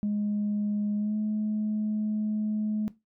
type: tone with pitch glide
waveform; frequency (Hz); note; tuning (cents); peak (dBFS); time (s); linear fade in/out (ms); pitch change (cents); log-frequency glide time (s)
sine; 207.7 to 213.3; G#3 to G#3; 0 to +46; -24; 0.03-2.88; 0; +46; 0.97-1.16
effects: noise-tail reverb RT60 0.2 s tail -17 dB re dry + tanh soft clip ceiling -22 dBFS